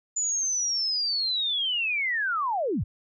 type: linear sweep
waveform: sine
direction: down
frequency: 7040 to 55 Hz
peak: -24 dBFS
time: 0.16-2.84 s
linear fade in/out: 10 ms
effects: none